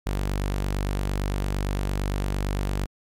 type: tone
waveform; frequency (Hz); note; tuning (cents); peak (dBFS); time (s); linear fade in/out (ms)
sawtooth; 48.8; G1; -7; -20; 0.06-2.86; 10
effects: MP3 96 kbps